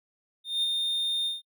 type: tone with ADSR envelope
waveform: triangle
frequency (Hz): 3642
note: A#7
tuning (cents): -41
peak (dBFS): -21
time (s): 0.44-1.42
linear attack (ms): 190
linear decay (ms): 23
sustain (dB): -3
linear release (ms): 160
effects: noise-tail reverb RT60 0.1 s tail -25 dB re dry